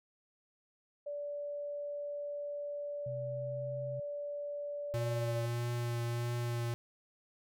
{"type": "tone", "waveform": "sine", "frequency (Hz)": 580, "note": "D5", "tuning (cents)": -22, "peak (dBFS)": -37, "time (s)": [1.06, 5.46], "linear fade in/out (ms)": 10}
{"type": "tone with pitch glide", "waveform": "sine", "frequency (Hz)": [128.2, 131.42], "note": ["C3", "C3"], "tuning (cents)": [-35, 8], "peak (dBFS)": -40, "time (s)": [3.06, 4], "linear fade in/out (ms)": 5, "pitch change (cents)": 43, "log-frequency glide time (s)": [3.26, 3.81]}
{"type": "tone with vibrato", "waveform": "square", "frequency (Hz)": 119.1, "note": "A#2", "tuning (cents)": 38, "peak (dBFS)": -34, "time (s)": [4.94, 6.74], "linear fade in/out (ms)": 0, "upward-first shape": "triangle", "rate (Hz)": 1.6, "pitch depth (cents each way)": 17}
{"effects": []}